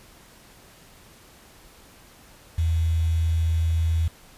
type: tone with quantisation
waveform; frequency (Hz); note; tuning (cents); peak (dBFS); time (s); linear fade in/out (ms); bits
sine; 81.9; E2; -11; -19; 2.58-4.08; 5; 7
effects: pink hiss -51 dBFS RMS until 4.37 s + resampled to 32000 Hz